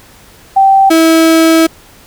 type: tone pair in turn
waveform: sine / 35% pulse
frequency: 778 / 324.9 Hz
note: G5 / E4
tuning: -13 / -25 cents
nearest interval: octave + minor third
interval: 1512 cents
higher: first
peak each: -3 dBFS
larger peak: neither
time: 0.56-0.9 / 0.9-1.67 s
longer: second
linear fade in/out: 10 ms
effects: pink hiss -40 dBFS RMS until 2.06 s